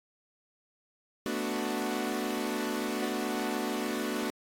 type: chord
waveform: sawtooth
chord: B minor seventh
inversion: third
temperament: equal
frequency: 220 / 246.9 / 293.7 / 370 Hz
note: A3 / B3 / D4 / F#4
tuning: 0 / 0 / 0 / 0 cents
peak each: -32 dBFS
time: 1.26-4.3 s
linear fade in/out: 0 ms
effects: AAC 64 kbps